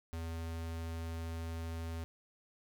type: tone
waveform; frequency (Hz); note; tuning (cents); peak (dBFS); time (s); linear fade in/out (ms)
square; 82.4; E2; 0; -39; 0.13-2.04; 0
effects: none